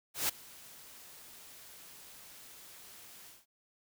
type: noise with ADSR envelope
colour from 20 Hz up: white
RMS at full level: -30 dBFS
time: 0.14-3.46 s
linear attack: 150 ms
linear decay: 8 ms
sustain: -23 dB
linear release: 180 ms
effects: none